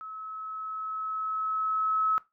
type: tone with level ramp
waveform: sine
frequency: 1291 Hz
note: E6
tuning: 37 cents flat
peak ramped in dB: -38 to -22 dBFS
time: 0.01-2.18 s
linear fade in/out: 0 ms
effects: noise-tail reverb RT60 0.2 s tail -18 dB re dry